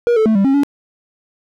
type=tone with pitch steps; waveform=triangle; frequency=476.5 / 437.7 / 219.9 / 196.7 / 271.3 / 283.7 Hz; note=A#4 / A4 / A3 / G3 / C#4 / C#4; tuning=+38 / -9 / -1 / +6 / -37 / +40 cents; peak=-8 dBFS; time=0.07-0.634 s; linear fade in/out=0 ms; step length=94 ms; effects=none